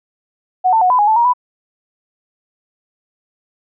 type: tone with pitch steps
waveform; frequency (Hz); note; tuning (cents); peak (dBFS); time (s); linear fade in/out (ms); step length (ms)
sine; 739 / 892 / 732 / 1002 / 829 / 875 / 944 / 991; F#5 / A5 / F#5 / B5 / G#5 / A5 / A#5 / B5; -2 / +23 / -19 / +25 / -3 / -10 / +22 / +6; -9; 0.64-1.336; 20; 87
effects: none